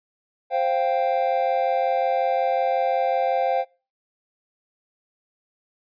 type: chord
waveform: triangle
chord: C suspended fourth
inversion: none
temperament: equal with one note detuned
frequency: 525.7 / 698.5 / 784 Hz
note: C5 / F5 / G5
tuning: +8 / 0 / 0 cents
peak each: -22 dBFS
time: 0.5-3.65 s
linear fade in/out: 50 ms
effects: noise-tail reverb RT60 0.3 s tail -21 dB re dry + resampled to 11025 Hz